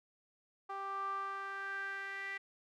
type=tone with band-pass filter sweep; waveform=sawtooth; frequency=392.6 Hz; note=G4; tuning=3 cents sharp; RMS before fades=-41 dBFS; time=0.69-2.38 s; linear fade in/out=10 ms; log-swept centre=1000 to 2000 Hz; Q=6.6; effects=none